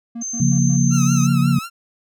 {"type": "tone bursts", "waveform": "triangle", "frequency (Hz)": 233.1, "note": "A#3", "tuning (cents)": 0, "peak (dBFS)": -24, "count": 4, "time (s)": [0.15, 0.771], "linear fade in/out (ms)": 10, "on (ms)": 81, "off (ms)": 99}
{"type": "tone", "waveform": "sine", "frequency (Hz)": 6272, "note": "G8", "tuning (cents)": 0, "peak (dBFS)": -24, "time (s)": [0.21, 1.27], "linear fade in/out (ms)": 10}
{"type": "chord", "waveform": "sine", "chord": "Bb minor", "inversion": "first", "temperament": "equal", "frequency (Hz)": [138.59, 174.61, 233.1], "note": ["Db3", "F3", "Bb3"], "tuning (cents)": [0, 0, 0], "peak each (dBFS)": [-16, -18, -19], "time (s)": [0.4, 1.59], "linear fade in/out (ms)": 5}
{"type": "tone with vibrato", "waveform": "sawtooth", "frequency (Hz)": 1320, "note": "E6", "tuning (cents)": 2, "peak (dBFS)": -24, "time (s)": [0.9, 1.7], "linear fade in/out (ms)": 50, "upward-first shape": "triangle", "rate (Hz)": 5.5, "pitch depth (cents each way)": 100}
{"effects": []}